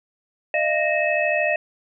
sine tone cluster, 608 / 681 / 1862 / 2590 Hz, D#5 / F5 / A#6 / E7, -40 / -44 / -2 / -31 cents, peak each -22 / -25 / -25 / -24 dBFS, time 0.54-1.56 s, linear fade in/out 2 ms, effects none

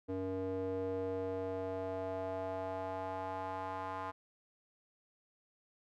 square tone with band-pass filter sweep, 94.2 Hz, F#2, 32 cents sharp, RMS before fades -39 dBFS, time 0.08-4.12 s, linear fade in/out 20 ms, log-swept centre 390 to 1000 Hz, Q 3.1, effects none

